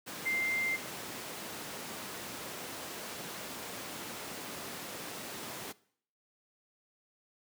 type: tone in noise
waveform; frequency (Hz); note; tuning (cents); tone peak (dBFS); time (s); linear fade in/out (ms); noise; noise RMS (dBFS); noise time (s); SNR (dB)
sine; 2093; C7; 0; -29; 0.25-0.77; 20; pink; -41; 0.06-5.73; +9
effects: noise-tail reverb RT60 0.6 s tail -21 dB re dry + high-pass 200 Hz 12 dB/octave